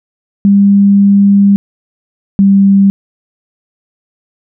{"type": "tone pair in turn", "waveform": "sine", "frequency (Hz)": [199.9, 196.92], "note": ["G3", "G3"], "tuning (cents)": [34, 8], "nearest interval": "unison", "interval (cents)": 26, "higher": "first", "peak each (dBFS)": -3, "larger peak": "neither", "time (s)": [[0.45, 1.56], [2.39, 2.9]], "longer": "first", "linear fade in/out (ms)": 0, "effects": []}